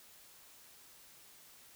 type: silence
effects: white hiss -59 dBFS RMS until 1.75 s